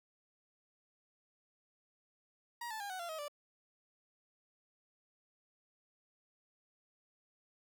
30% pulse tone with pitch steps, 950 / 876.2 / 808.1 / 745.4 / 687.5 / 634 / 584.8 Hz, A#5 / A5 / G#5 / F#5 / F5 / D#5 / D5, +33 / -7 / -48 / +13 / -27 / +32 / -7 cents, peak -38 dBFS, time 2.61-3.282 s, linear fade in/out 5 ms, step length 96 ms, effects none

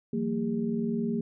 sine tone cluster, 167.1 / 186.8 / 227.5 / 404.6 Hz, E3 / F#3 / A#3 / G#4, +24 / +17 / -42 / -45 cents, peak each -36 / -36 / -28 / -34 dBFS, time 0.13-1.21 s, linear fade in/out 5 ms, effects none

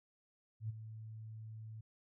sine tone with ADSR envelope, 110 Hz, A2, in tune, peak -35 dBFS, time 0.6-1.81 s, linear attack 93 ms, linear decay 20 ms, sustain -11 dB, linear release 6 ms, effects none

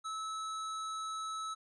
square tone, 1300 Hz, E6, 24 cents flat, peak -38 dBFS, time 0.04-1.55 s, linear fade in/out 20 ms, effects resampled to 22050 Hz

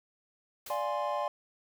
white noise with exponential decay, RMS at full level -42 dBFS, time 0.66-0.99 s, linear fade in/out 5 ms, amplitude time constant 71 ms
triangle chord, D half-diminished seventh, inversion none, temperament equal, 587.3 / 698.5 / 830.6 / 1046.5 Hz, D5 / F5 / Ab5 / C6, 0 / 0 / 0 / 0 cents, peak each -32 / -36 / -34 / -33 dBFS, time 0.7-1.28 s, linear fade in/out 2 ms
effects none

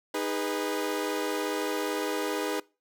sawtooth chord, G# minor, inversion second, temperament equal with one note detuned, 311.1 / 408.9 / 493.9 Hz, D#4 / G#4 / B4, 0 / -27 / 0 cents, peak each -29 dBFS, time 0.14-2.6 s, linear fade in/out 5 ms, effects noise-tail reverb RT60 0.3 s tail -23 dB re dry

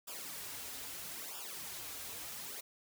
white noise with flanger, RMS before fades -45 dBFS, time 0.07-2.61 s, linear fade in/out 10 ms, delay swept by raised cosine 0.48 to 5.98 ms, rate 0.77 Hz, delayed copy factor -0.8, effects none

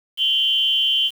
sine tone with amplitude modulation, 3080 Hz, G7, 31 cents flat, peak -12 dBFS, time 0.17-1.11 s, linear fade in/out 50 ms, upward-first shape sine, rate 259 Hz, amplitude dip 80%, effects 7-bit

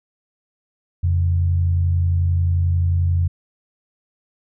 sine tone pair together, 87.31 / 138.6 Hz, F2 / C#3, 0 / 0 cents, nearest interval minor sixth, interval 800 cents, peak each -15 / -27 dBFS, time 1.03-3.28 s, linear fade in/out 10 ms, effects none

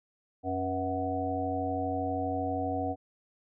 harmonic tone with a mistuned harmonic, 92.5 Hz, F#2, in tune, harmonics 1 / 3 / 5 / 7 / 8, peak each -37 / -34 / -37 / -37 / -33 dBFS, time 0.43-2.96 s, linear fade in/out 50 ms, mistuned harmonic 5, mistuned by +81 cents, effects none

